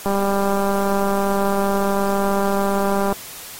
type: click train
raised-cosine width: 1 ms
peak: -8 dBFS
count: 608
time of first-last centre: 0.06-3.126 s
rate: 198 Hz
effects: white hiss -36 dBFS RMS until 3.59 s + AAC 48 kbps